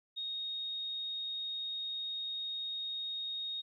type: tone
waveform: sine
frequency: 3729 Hz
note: A#7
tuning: in tune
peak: -36 dBFS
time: 0.16-3.62 s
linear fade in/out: 20 ms
effects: 13-bit